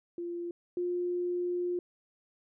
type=tone pair in turn; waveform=sine; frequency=345.6 / 354.3 Hz; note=F4 / F4; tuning=-18 / +25 cents; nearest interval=unison; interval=43 cents; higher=second; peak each=-34 / -29 dBFS; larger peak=second; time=0.18-0.51 / 0.77-1.79 s; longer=second; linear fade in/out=2 ms; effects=none